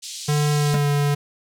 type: band-pass noise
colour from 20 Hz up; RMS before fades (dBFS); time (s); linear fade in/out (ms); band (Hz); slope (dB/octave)
white; -34; 0.02-0.75; 20; 3200 to 7900; 24
type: tone with pitch glide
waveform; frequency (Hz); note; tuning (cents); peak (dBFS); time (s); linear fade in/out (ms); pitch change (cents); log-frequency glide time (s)
square; 148 to 144.37; D3 to D3; +14 to -29; -18; 0.28-1.15; 10; -43; 0.52-0.87
type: tone with exponential decay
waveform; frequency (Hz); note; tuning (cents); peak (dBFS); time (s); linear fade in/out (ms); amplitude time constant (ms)
square; 203.1; G#3; -38; -18; 0.74-0.83; 0; 18
effects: none